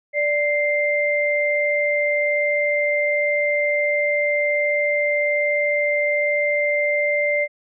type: tone pair together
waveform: sine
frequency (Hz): 587.3 / 2093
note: D5 / C7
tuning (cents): 0 / 0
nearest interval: octave + minor seventh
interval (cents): 2200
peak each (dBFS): -20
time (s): 0.13-7.48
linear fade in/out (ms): 50
effects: none